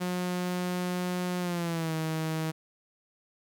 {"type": "tone with pitch glide", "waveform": "sawtooth", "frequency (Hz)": [179.8, 159.26], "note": ["F#3", "D#3"], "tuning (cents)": [-49, 41], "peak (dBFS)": -25, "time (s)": [0, 2.52], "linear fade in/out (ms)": 20, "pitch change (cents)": -210, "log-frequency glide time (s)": [1.39, 1.94], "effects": ["11-bit"]}